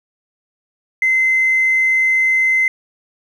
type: tone with tanh clipping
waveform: triangle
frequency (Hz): 2062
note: C7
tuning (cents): -26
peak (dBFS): -11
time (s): 1.02-2.68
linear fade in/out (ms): 2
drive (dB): 1
effects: none